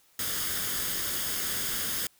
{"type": "noise with comb filter", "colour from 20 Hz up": "white", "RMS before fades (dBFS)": -31, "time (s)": [0.19, 2.07], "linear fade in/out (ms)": 2, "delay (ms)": 0.6, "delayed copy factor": 0.55, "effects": ["white hiss -63 dBFS RMS until 2.19 s"]}